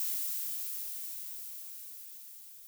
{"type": "noise with level ramp", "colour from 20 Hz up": "violet", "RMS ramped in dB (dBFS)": [-33, -52], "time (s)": [0, 2.67], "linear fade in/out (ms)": 0, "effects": []}